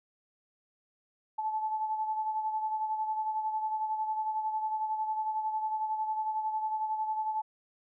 sine beating tone pair, 867 / 878 Hz, A5 / A5, -26 / -4 cents, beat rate 11 Hz, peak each -30 / -39 dBFS, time 1.38-7.42 s, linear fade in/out 10 ms, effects none

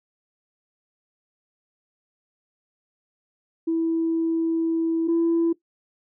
sine tone pair in turn, 328.2 / 333.9 Hz, E4 / E4, -8 / +22 cents, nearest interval unison, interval 30 cents, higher second, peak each -19 / -16 dBFS, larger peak second, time 3.67-5.08 / 5.08-5.53 s, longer first, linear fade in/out 10 ms, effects noise-tail reverb RT60 0.1 s tail -18 dB re dry + tanh soft clip ceiling -15 dBFS

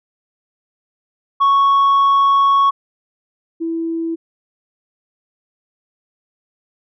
sine tone pair in turn, 1108.7 / 329.6 Hz, C#6 / E4, 0 / 0 cents, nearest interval octave + major sixth, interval 2100 cents, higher first, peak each -7 / -18 dBFS, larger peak first, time 1.4-2.71 / 3.6-4.16 s, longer first, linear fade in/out 20 ms, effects tanh soft clip ceiling -9 dBFS

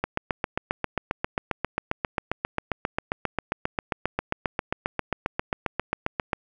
click train, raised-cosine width 0.5 ms, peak -9 dBFS, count 48, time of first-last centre 0.04-6.332 s, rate 7.47 Hz, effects none

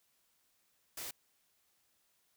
white noise, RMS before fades -43 dBFS, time 0.97-1.11 s, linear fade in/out 5 ms, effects white hiss -75 dBFS RMS until 2.36 s

